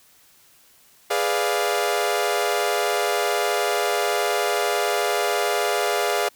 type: chord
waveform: sawtooth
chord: G# diminished seventh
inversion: none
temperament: equal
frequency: 415.3 / 493.9 / 587.3 / 698.5 Hz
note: G#4 / B4 / D5 / F5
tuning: 0 / 0 / 0 / 0 cents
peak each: -21 / -24 / -23 / -21 dBFS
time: 1.1-6.29 s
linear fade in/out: 10 ms
effects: white hiss -55 dBFS RMS until 6.35 s